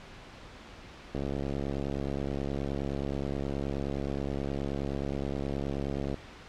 click train, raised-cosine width 2 ms, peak -20 dBFS, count 348, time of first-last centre 1.15-6.143 s, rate 69.5 Hz, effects pink hiss -48 dBFS RMS until 6.48 s + low-pass 4000 Hz 12 dB/octave

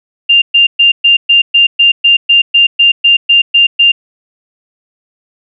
sine tone bursts, 2794 Hz, F7, in tune, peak -3 dBFS, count 15, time 0.29-3.92 s, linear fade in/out 10 ms, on 130 ms, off 120 ms, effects none

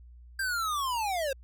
square linear sweep, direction down, 1600 to 518 Hz, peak -29 dBFS, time 0.39-1.33 s, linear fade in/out 5 ms, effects added 60 Hz sine -48 dBFS peak until 1.43 s

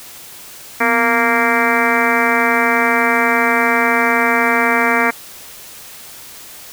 harmonic tone with a mistuned harmonic, 232.1 Hz, A#3, 7 cents flat, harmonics 1 / 2 / 3 / 4 / 5 / 6 / 7 / 8 / 9 / 10, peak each -21 / -21 / -21 / -21 / -21 / -21 / -21 / -21 / -21 / -21 dBFS, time 0.8-5.11 s, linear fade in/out 10 ms, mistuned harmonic 1, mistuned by +110 cents, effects white hiss -36 dBFS RMS until 6.72 s

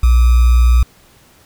sine tone with sample-and-hold, 60.1 Hz, B1, 46 cents flat, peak -6 dBFS, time 0.03-0.83 s, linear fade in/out 5 ms, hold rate 1225 Hz, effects pink hiss -48 dBFS RMS until 1.45 s

